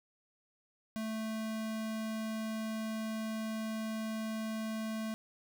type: tone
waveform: square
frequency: 220 Hz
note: A3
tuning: in tune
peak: -36 dBFS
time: 0.96-5.14 s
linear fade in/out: 0 ms
effects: none